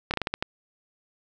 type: slowing click train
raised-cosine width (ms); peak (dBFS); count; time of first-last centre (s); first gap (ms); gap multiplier
0.3; -10; 7; 0.11-0.425; 28; 1.25
effects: none